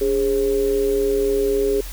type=tone with amplitude modulation; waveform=sine; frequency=410 Hz; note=G#4; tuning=22 cents flat; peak=-13 dBFS; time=0.01-1.81 s; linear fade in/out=5 ms; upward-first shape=sine; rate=124 Hz; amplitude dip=70%; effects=added 43 Hz sine -30 dBFS peak until 1.92 s + white hiss -38 dBFS RMS until 1.92 s